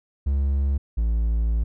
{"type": "tone pair in turn", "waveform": "triangle", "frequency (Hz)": [69.3, 56.28], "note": ["C#2", "A1"], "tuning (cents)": [0, 40], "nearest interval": "major third", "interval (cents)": 360, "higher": "first", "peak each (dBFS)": -17, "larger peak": "neither", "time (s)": [[0.26, 0.78], [0.97, 1.64]], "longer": "second", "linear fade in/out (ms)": 10, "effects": []}